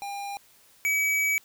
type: tone pair in turn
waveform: square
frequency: 803 / 2280 Hz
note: G5 / C#7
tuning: +41 / +48 cents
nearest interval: octave + tritone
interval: 1807 cents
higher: second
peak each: -33 / -23 dBFS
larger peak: second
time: 0.02-0.37 / 0.85-1.38 s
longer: second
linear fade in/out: 0 ms
effects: white hiss -58 dBFS RMS until 1.44 s